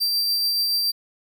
45% pulse tone with tremolo, 4699 Hz, D8, in tune, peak -18 dBFS, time 0-0.92 s, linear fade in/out 20 ms, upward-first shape triangle, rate 7 Hz, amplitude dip 25%, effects none

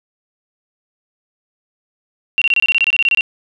sine tone bursts, 2752 Hz, F7, 26 cents flat, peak -10 dBFS, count 14, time 2.38-3.209 s, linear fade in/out 0 ms, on 36 ms, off 25 ms, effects none

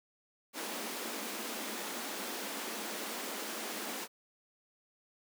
pink high-pass noise, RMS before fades -40 dBFS, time 0.53-4.08 s, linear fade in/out 50 ms, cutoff 200 Hz, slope 96 dB/octave, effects none

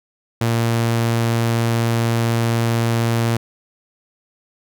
sawtooth tone, 115.9 Hz, A#2, 10 cents flat, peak -12 dBFS, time 0.41-3.37 s, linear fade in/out 5 ms, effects none

